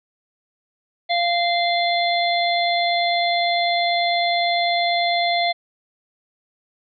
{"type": "harmonic tone", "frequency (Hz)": 693, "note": "F5", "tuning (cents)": -14, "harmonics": [1, 3, 5, 6], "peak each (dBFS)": [-19, -24, -26, -27], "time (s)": [1.09, 5.53], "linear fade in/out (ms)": 20, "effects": []}